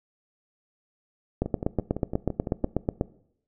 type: two click trains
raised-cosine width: 2 ms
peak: -10 / -17 dBFS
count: 14 / 8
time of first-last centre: 1.42-3.011 / 1.46-2.64 s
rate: 8.17 / 5.93 Hz
effects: noise-tail reverb RT60 0.7 s tail -20 dB re dry